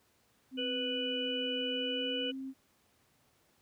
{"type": "tone with pitch glide", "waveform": "sine", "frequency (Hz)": [260.4, 266.3], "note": ["C4", "C4"], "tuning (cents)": [-8, 31], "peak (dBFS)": -38, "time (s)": [0.51, 2.54], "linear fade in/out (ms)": 50, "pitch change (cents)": 39, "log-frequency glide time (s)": [1.74, 2.09]}
{"type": "harmonic tone", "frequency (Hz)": 493.9, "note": "B4", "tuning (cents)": 0, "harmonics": [1, 3, 5, 6], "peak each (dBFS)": [-37, -47, -45, -35], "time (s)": [0.57, 2.32], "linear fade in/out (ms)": 20}
{"effects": ["pink hiss -70 dBFS RMS until 3.61 s", "high-pass 80 Hz 12 dB/octave"]}